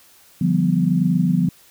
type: chord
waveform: sine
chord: G dominant seventh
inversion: second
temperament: equal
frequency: 146.83 / 174.61 / 196 / 246.9 Hz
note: D3 / F3 / G3 / B3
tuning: 0 / 0 / 0 / 0 cents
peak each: -23 / -17 / -23 / -22 dBFS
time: 0.41-1.49 s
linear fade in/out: 5 ms
effects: white hiss -51 dBFS RMS until 1.7 s